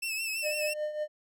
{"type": "tone with vibrato", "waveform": "sawtooth", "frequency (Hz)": 2637, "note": "E7", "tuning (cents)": 0, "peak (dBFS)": -28, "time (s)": [0.02, 0.74], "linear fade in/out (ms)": 10, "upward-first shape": "triangle", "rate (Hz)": 6, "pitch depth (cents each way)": 63}
{"type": "tone with tremolo", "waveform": "triangle", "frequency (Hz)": 605, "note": "D#5", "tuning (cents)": -49, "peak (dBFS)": -26, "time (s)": [0.42, 1.08], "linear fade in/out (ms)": 50, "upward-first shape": "triangle", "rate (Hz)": 5.4, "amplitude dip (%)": 70}
{"effects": []}